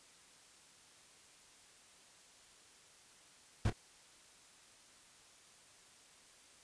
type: noise with echo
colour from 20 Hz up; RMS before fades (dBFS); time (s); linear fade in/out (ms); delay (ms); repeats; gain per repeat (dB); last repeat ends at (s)
brown; -32; 3.65-3.7; 2; 27; 1; -14; 3.727
effects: white hiss -62 dBFS RMS until 6.63 s + resampled to 22050 Hz